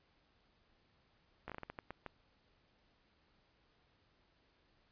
slowing click train, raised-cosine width 0.5 ms, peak -29 dBFS, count 10, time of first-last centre 1.48-2.063 s, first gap 16 ms, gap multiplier 1.33, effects pink hiss -73 dBFS RMS until 4.91 s + resampled to 11025 Hz

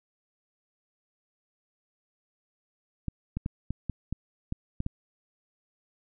clicks, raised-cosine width 5 ms, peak -18 dBFS, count 9, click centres 3.083 / 3.37 / 3.461 / 3.706 / 3.897 / 4.126 / 4.524 / 4.804 / 4.864 s, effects none

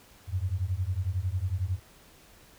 sine beating tone pair, 87.1 / 98.1 Hz, F2 / G2, -4 / +2 cents, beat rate 11 Hz, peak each -30 dBFS, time 0.27-1.8 s, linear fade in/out 50 ms, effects pink hiss -56 dBFS RMS until 2.58 s

